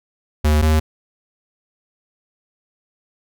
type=tone pair in turn; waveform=square; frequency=75.9 / 77.99 Hz; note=D#2 / D#2; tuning=-42 / +5 cents; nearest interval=unison; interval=47 cents; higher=second; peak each=-13 dBFS; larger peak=neither; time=0.44-0.62 / 0.62-0.8 s; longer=neither; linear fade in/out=10 ms; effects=none